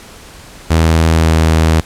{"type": "tone with pitch glide", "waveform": "sawtooth", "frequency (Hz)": [81.2, 80.13], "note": ["E2", "E2"], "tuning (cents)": [-26, -49], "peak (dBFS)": -4, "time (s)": [0.7, 1.81], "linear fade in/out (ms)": 10, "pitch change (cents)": -23, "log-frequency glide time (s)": [1.17, 1.36], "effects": ["pink hiss -36 dBFS RMS until 1.85 s", "low-pass 11000 Hz 12 dB/octave"]}